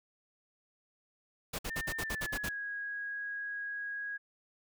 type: noise bursts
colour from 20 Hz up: pink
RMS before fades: -37 dBFS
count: 9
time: 1.53-2.492 s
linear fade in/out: 10 ms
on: 58 ms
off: 55 ms
type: tone with pitch glide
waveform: sine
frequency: 1800 to 1650.6 Hz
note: A6 to G#6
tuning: +39 to -11 cents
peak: -36 dBFS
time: 1.69-4.18 s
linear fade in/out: 20 ms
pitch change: -150 cents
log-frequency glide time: 1.99-2.55 s
effects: none